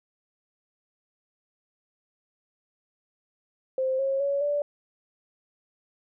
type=tone with pitch steps; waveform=sine; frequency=523 / 541.8 / 561.2 / 581.3 Hz; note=C5 / C#5 / C#5 / D5; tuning=-1 / -40 / +21 / -18 cents; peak=-23 dBFS; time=3.78-4.62 s; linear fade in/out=2 ms; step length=210 ms; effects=none